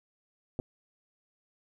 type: clicks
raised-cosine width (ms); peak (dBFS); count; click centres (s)
2; -21; 2; 0.591 / 0.599
effects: 10-bit